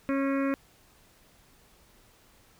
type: harmonic tone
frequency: 273.9 Hz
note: C#4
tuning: 21 cents flat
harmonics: 1 / 2 / 4 / 5 / 6 / 7 / 8 / 9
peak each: -26 / -32 / -38 / -40 / -42 / -43 / -44 / -45 dBFS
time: 0.09-0.54 s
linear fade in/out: 0 ms
effects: pink hiss -60 dBFS RMS until 2.59 s

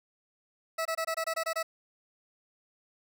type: tone bursts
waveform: 20% pulse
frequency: 651 Hz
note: E5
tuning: 22 cents flat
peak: -24 dBFS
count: 9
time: 0.78-1.63 s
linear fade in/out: 10 ms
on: 74 ms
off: 23 ms
effects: none

